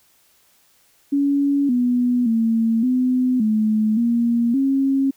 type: tone with pitch steps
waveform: sine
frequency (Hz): 281.9 / 245.7 / 226.5 / 253.3 / 216 / 235.2 / 271.3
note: C#4 / B3 / A#3 / B3 / A3 / A#3 / C#4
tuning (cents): +29 / -9 / -50 / +44 / -32 / +16 / -37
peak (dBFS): -15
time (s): 1.12-5.11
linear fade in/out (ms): 10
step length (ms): 570
effects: white hiss -58 dBFS RMS until 5.16 s